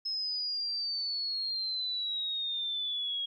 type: exponential sweep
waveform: sine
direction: down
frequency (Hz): 5180 to 3283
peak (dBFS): -31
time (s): 0.05-3.26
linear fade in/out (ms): 10
effects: 12-bit